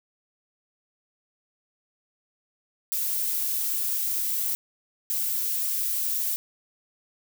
violet noise bursts at uneven times, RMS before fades -27 dBFS, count 2, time 2.92-4.55 / 5.1-6.36 s, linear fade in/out 0 ms, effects none

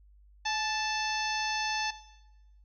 harmonic tone with a mistuned harmonic, 880 Hz, A5, in tune, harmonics 1 / 2 / 3 / 4 / 5 / 6 / 7, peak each -32 / -35 / -37 / -38 / -39 / -40 / -40 dBFS, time 0.45-1.91 s, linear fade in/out 10 ms, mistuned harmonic 1, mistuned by -46 cents, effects noise-tail reverb RT60 1.0 s tail -17 dB re dry + added 50 Hz sine -55 dBFS peak until 2.64 s

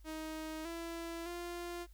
sawtooth tone with pitch steps, 314.3 / 334.7 / 347.9 Hz, D#4 / E4 / F4, +18 / +26 / -7 cents, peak -37 dBFS, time 0.04-1.87 s, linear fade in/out 50 ms, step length 610 ms, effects added 50 Hz sine -54 dBFS peak until 1.93 s + white hiss -72 dBFS RMS until 1.93 s

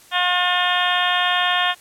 harmonic tone, 358.2 Hz, F4, 44 cents sharp, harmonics 2 / 3 / 4 / 5 / 6 / 7 / 8 / 9 / 10, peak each -23 / -24 / -26 / -23 / -33 / -29 / -27 / -24 / -27 dBFS, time 0.11-1.75 s, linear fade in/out 50 ms, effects white hiss -48 dBFS RMS until 1.8 s + low-pass 12000 Hz 12 dB/octave

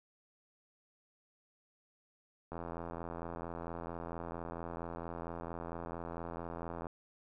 click train, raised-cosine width 1 ms, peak -28 dBFS, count 368, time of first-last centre 2.52-6.868 s, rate 84.4 Hz, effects none

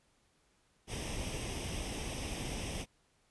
pink noise with comb filter, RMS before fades -39 dBFS, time 0.87-2.86 s, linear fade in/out 50 ms, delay 0.35 ms, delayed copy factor +0.65, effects pink hiss -72 dBFS RMS until 3.3 s + resampled to 24000 Hz

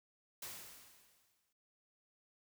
white noise with exponential decay, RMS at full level -45 dBFS, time 0.42-1.53 s, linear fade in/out 5 ms, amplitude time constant 240 ms, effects noise-tail reverb RT60 0.1 s tail -18 dB re dry

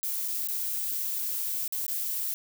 violet noise with dropouts, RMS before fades -31 dBFS, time 0.03-2.34 s, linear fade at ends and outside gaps 0 ms, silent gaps 0.279-0.283 / 0.474-0.485 / 1.678-1.724 / 1.865-1.88 s, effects none

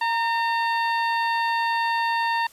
harmonic tone with a mistuned harmonic, 910 Hz, A#5, 42 cents flat, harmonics 1 / 2 / 3 / 4 / 5, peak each -22 / -27 / -33 / -37 / -37 dBFS, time 0.01-2.47 s, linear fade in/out 5 ms, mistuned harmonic 1, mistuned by +34 cents, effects white hiss -52 dBFS RMS until 2.52 s + resampled to 32000 Hz

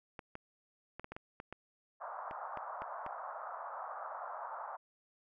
clicks, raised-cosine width 0.5 ms, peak -29 dBFS, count 12, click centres 0.192 / 0.354 / 0.996 / 1.044 / 1.12 / 1.165 / 1.401 / 1.526 / 2.311 / 2.573 / 2.82 / 3.064 s
white band-pass noise, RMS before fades -44 dBFS, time 2-4.77 s, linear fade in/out 20 ms, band 610 to 1300 Hz, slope 48 dB/octave
effects none

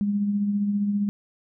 sine tone with tremolo, 203.8 Hz, G#3, 32 cents flat, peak -19 dBFS, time 0.01-1.09 s, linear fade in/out 0 ms, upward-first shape triangle, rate 15 Hz, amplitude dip 45%, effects none

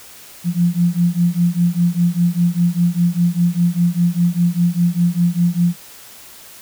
sine beating tone pair, 171.2 / 176.2 Hz, F3 / F3, -34 / +16 cents, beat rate 5 Hz, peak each -16 dBFS, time 0.44-5.76 s, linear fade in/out 50 ms, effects white hiss -40 dBFS RMS until 6.61 s

